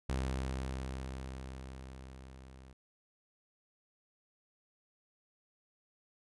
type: tone with level ramp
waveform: sawtooth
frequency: 65.41 Hz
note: C2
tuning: in tune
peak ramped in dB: -28 to -49 dBFS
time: 0.09-2.73 s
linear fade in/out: 5 ms
effects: resampled to 24000 Hz